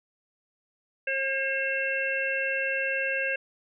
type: harmonic tone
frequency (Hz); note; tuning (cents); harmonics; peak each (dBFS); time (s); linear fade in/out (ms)
538; C5; +48; 1 / 3 / 4 / 5; -32 / -29 / -36 / -30; 1.07-3.36; 5
effects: none